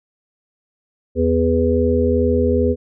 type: harmonic tone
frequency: 82.41 Hz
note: E2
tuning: in tune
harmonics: 1 / 3 / 5 / 6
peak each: -19 / -19 / -19 / -19 dBFS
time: 1.15-2.76 s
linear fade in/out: 50 ms
effects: none